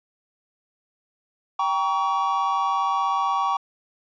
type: chord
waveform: triangle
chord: G diminished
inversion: none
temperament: just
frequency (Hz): 784 / 940.8 / 1128.9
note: G5 / Bb5 / Db6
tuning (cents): 0 / +16 / +31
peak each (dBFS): -24 / -25 / -21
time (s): 1.59-3.57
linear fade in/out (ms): 5
effects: resampled to 16000 Hz